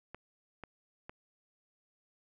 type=clicks; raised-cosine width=0.5 ms; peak=-29 dBFS; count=3; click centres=0.146 / 0.637 / 1.095 s; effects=none